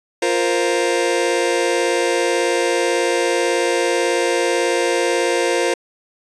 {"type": "chord", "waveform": "sawtooth", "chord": "F suspended fourth", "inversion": "none", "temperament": "just", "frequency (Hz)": [349.2, 465.6, 523.8], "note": ["F4", "Bb4", "C5"], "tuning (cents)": [0, -2, 2], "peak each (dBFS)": -16, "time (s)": [0.22, 5.74], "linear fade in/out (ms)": 5, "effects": ["resampled to 22050 Hz"]}